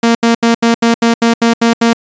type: tone bursts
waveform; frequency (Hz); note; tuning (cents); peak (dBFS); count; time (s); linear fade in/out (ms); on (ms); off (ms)
sawtooth; 231.9; A#3; -9; -3; 10; 0.03-1.932; 5; 120; 78
effects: resampled to 16000 Hz